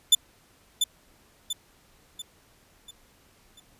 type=tone with echo; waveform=sawtooth; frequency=3520 Hz; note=A7; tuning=in tune; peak=-10 dBFS; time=0.12-0.15 s; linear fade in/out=5 ms; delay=690 ms; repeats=5; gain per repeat=-7 dB; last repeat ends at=3.6 s; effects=pink hiss -60 dBFS RMS until 3.79 s + resampled to 32000 Hz